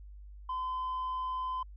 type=tone; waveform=sine; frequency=1023 Hz; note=C6; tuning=39 cents flat; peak=-30 dBFS; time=0.49-1.63 s; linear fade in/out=5 ms; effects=tanh soft clip ceiling -31 dBFS + added 50 Hz sine -46 dBFS peak until 1.76 s